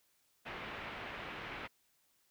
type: low-pass noise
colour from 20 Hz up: white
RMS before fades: -45 dBFS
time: 0.45-1.68 s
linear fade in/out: 20 ms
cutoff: 2600 Hz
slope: 24 dB/octave
effects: white hiss -74 dBFS RMS until 2.3 s